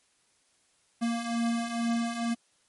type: beating tone pair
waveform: square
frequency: 231.3 / 233.5 Hz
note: A#3 / A#3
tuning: -13 / +3 cents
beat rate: 2.2 Hz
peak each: -34 / -29 dBFS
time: 1.01-2.35 s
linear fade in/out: 20 ms
effects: white hiss -68 dBFS RMS until 2.68 s + MP3 48 kbps